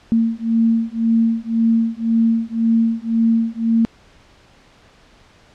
sine beating tone pair, 226.7 / 228.6 Hz, A#3 / A#3, -48 / -34 cents, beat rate 1.9 Hz, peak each -17 dBFS, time 0.12-3.85 s, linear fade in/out 0 ms, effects pink hiss -50 dBFS RMS until 5.54 s + low-pass 5000 Hz 12 dB/octave

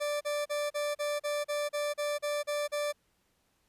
40% pulse tone bursts, 587.3 Hz, D5, in tune, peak -29 dBFS, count 12, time 0-2.927 s, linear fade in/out 20 ms, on 210 ms, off 37 ms, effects pink hiss -73 dBFS RMS until 3.68 s + resampled to 32000 Hz

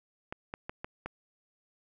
clicks, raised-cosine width 0.5 ms, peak -22 dBFS, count 5, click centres 0.325 / 0.539 / 0.695 / 0.845 / 1.06 s, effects none

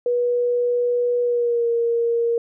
sine tone with pitch glide, 485.6 to 467.4 Hz, B4 to A#4, -29 to +5 cents, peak -17 dBFS, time 0.06-2.38 s, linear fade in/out 2 ms, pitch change -66 cents, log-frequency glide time 1.22-1.68 s, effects none

